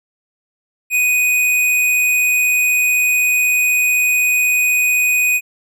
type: tone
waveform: square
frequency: 2489 Hz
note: D#7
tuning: in tune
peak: -13 dBFS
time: 0.9-5.41 s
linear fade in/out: 50 ms
effects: none